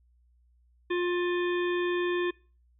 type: harmonic tone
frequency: 353.3 Hz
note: F4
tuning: 20 cents sharp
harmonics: 1 / 3 / 5 / 7 / 9 / 10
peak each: -26 / -37 / -36 / -40 / -46 / -44 dBFS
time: 0.9-2.31 s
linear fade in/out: 10 ms
effects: noise-tail reverb RT60 0.4 s tail -25 dB re dry + added 60 Hz sine -61 dBFS peak until 2.79 s